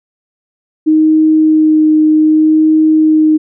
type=tone with vibrato; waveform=sine; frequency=311.2 Hz; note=D#4; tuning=in tune; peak=-5 dBFS; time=0.86-3.38 s; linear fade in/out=20 ms; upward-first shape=sine; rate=0.65 Hz; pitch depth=11 cents each way; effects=none